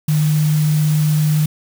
sine tone in noise, 152.6 Hz, D#3, 33 cents flat, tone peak -12 dBFS, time 0.08-1.46 s, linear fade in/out 5 ms, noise white, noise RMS -30 dBFS, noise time 0.08-1.46 s, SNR +15 dB, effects none

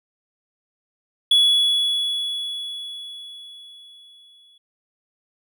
triangle tone with exponential decay, 3388 Hz, G#7, 34 cents sharp, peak -10 dBFS, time 1.31-4.58 s, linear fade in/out 5 ms, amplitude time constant 710 ms, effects none

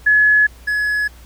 sine / triangle tone pair in turn, 1700 / 1693.4 Hz, G#6 / G#6, +40 / +33 cents, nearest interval unison, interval 7 cents, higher first, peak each -9 / -14 dBFS, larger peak first, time 0.06-0.47 / 0.67-1.08 s, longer neither, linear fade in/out 10 ms, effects added 60 Hz sine -40 dBFS peak until 1.25 s + pink hiss -47 dBFS RMS until 1.25 s

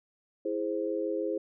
sine chord, E augmented, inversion none, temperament equal, 329.6 / 415.3 / 523.3 Hz, E4 / G#4 / B#4, 0 / 0 / 0 cents, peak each -33 dBFS, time 0.45-1.38 s, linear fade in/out 5 ms, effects none

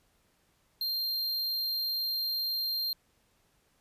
square tone, 4186 Hz, C8, in tune, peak -30 dBFS, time 0.81-2.93 s, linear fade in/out 2 ms, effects pink hiss -70 dBFS RMS until 3.8 s + resampled to 32000 Hz

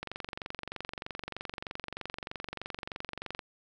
click train, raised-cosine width 0.3 ms, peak -21 dBFS, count 79, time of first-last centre 0.03-3.392 s, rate 23.2 Hz, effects none

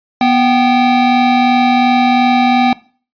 square tone pair together, 244.6 / 776.6 Hz, B3 / G5, -16 / -16 cents, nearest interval octave + minor sixth, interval 2000 cents, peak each -12 dBFS, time 0.21-2.73 s, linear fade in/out 2 ms, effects noise-tail reverb RT60 0.4 s tail -20 dB re dry + resampled to 11025 Hz

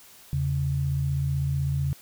sine tone pair together, 82.4 / 138.3 Hz, E2 / C#3, 0 / -4 cents, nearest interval major sixth, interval 896 cents, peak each -29 / -24 dBFS, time 0.33-1.93 s, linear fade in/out 0 ms, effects white hiss -51 dBFS RMS until 2.01 s

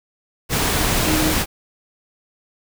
sine tone in noise, 311.1 Hz, D#4, in tune, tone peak -20 dBFS, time 1.04-1.35 s, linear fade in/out 50 ms, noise pink, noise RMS -19 dBFS, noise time 0.49-1.46 s, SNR -4 dB, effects none

